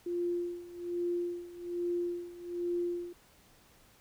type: tone with tremolo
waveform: sine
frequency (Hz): 349.2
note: F4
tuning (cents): 0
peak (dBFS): -29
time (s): 0.06-3.13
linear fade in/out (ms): 5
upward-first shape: sine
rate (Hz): 1.2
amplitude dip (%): 85
effects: pink hiss -62 dBFS RMS until 4 s